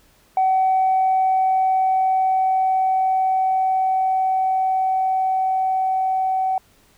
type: tone with level ramp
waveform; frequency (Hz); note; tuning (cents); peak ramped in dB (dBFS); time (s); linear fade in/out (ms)
sine; 757; F#5; +39; -13 to -17; 0.37-6.58; 2
effects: tanh soft clip ceiling -11 dBFS + pink hiss -56 dBFS RMS until 6.97 s